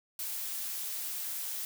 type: noise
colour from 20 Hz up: blue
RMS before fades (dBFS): -37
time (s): 0.19-1.65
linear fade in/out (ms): 2
effects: none